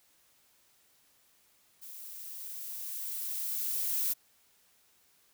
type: noise with level ramp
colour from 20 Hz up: violet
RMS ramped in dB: -47 to -30 dBFS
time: 1.81-4.14 s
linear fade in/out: 20 ms
effects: white hiss -67 dBFS RMS until 5.33 s